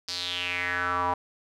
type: tone with band-pass filter sweep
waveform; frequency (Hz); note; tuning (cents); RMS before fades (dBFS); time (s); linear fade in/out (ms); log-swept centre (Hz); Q
square; 89; F2; +33; -29; 0.08-1.14; 5; 4900 to 910; 5
effects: none